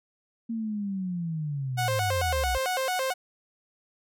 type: linear sweep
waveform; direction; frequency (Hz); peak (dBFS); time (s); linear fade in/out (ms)
sine; down; 231.5 to 57; -28; 0.49-2.58; 10
type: tone with vibrato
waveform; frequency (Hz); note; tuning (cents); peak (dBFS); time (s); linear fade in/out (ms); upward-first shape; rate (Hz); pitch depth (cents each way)
sawtooth; 622.3; D#5; 0; -22; 1.77-3.14; 20; square; 4.5; 290
effects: none